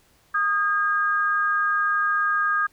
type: tone pair together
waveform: sine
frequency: 1236 / 1619.3 Hz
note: D#6 / G#6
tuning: -12 / -44 cents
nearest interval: perfect fourth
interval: 468 cents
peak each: -22 dBFS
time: 0.34-2.67 s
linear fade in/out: 10 ms
effects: pink hiss -60 dBFS RMS until 2.72 s